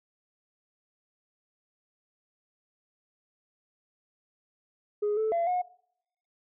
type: tone with pitch steps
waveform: sine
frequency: 416.3 / 437.4 / 680 / 723 Hz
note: G#4 / A4 / F5 / F#5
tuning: +4 / -10 / -46 / -40 cents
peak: -23 dBFS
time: 5.02-5.62 s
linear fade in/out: 10 ms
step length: 150 ms
effects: noise-tail reverb RT60 0.7 s tail -22 dB re dry + tanh soft clip ceiling -22 dBFS